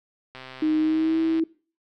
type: click train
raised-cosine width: 0.3 ms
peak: -24 dBFS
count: 137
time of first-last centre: 0.35-1.396 s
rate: 130 Hz
type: tone with pitch glide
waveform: sine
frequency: 310 to 324.3 Hz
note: D#4 to E4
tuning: -6 to -28 cents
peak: -19 dBFS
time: 0.62-1.44 s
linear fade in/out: 5 ms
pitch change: +78 cents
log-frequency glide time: 0.78-1.19 s
effects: noise-tail reverb RT60 0.4 s tail -22 dB re dry